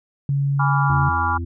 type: tone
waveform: sine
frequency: 140 Hz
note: C#3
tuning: 18 cents sharp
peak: -17 dBFS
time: 0.29-1.09 s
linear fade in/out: 2 ms
type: chord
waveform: sine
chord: G# diminished seventh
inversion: none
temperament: equal with one note detuned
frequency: 830.6 / 987.8 / 1156.5 / 1396.9 Hz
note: G#5 / B5 / D6 / F6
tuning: 0 / 0 / -27 / 0 cents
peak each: -24 dBFS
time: 0.59-1.38 s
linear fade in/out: 10 ms
type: harmonic tone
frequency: 84.8 Hz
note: E2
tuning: 50 cents sharp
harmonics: 1 / 3 / 4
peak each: -24 / -34 / -36 dBFS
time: 0.89-1.45 s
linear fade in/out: 10 ms
effects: none